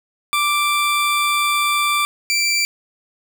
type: tone pair in turn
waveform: 20% pulse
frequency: 1174.7 / 2342 Hz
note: D6 / D7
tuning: 0 / -5 cents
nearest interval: octave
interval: 1195 cents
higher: second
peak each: -11 dBFS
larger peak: neither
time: 0.33-2.05 / 2.3-2.65 s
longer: first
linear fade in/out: 0 ms
effects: none